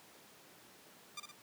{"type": "tone with echo", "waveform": "10% pulse", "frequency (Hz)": 1193, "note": "D6", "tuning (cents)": 27, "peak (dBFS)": -33, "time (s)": [1.17, 1.2], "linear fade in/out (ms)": 5, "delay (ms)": 58, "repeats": 2, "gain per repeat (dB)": -5, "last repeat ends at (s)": 1.316, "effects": ["pink hiss -59 dBFS RMS until 1.42 s", "high-pass 200 Hz 12 dB/octave"]}